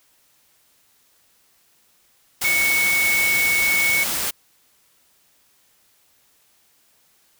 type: tone in noise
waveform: sine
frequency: 2217 Hz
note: C#7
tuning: in tune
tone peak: -17 dBFS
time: 2.44-4.04 s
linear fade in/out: 10 ms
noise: white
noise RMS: -24 dBFS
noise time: 2.41-4.31 s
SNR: +4 dB
effects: white hiss -60 dBFS RMS until 7.39 s